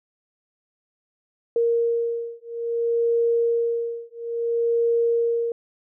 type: beating tone pair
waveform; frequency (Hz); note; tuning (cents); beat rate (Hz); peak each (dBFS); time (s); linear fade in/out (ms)
sine; 466.2 / 466.79; A#4 / A#4; 0 / +2; 0.59; -23; 1.56-5.52; 2
effects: none